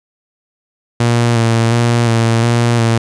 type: tone with vibrato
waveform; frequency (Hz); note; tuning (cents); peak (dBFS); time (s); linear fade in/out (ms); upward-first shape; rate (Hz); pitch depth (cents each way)
sawtooth; 116.54; A#2; 0; -6; 1-2.98; 5; square; 1.4; 27
effects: resampled to 22050 Hz + 8-bit